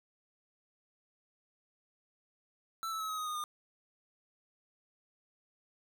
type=tone with pitch steps; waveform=square; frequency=1328 / 1308.2 / 1288.7 / 1269.5 / 1250.6 / 1231.9 / 1213.6 Hz; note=E6 / E6 / E6 / D#6 / D#6 / D#6 / D#6; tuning=+12 / -14 / -40 / +34 / +8 / -18 / -44 cents; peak=-36 dBFS; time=2.83-3.439 s; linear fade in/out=0 ms; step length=87 ms; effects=none